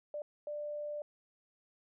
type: tone bursts at uneven times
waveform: sine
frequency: 592 Hz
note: D5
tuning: 14 cents sharp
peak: -37 dBFS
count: 2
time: 0.14-0.22 / 0.47-1.02 s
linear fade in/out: 2 ms
effects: none